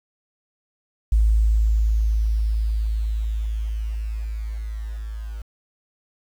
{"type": "tone with level ramp", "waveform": "sine", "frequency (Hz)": 54.2, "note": "A1", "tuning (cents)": -25, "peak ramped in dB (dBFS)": [-13, -29], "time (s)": [1.12, 5.42], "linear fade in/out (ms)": 5, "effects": ["8-bit"]}